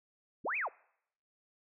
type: linear two-way sweep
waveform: sine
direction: up then down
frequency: 105.4 to 2637 to 344.9 Hz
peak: -32 dBFS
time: 0.44-0.69 s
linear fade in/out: 20 ms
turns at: 0.57 s
effects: noise-tail reverb RT60 0.7 s tail -23 dB re dry